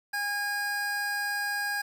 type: tone pair together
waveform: square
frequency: 817 / 1634 Hz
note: G#5 / G#6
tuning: -29 / -29 cents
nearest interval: octave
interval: 1200 cents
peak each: -36 / -30 dBFS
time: 0.13-1.82 s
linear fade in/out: 10 ms
effects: 9-bit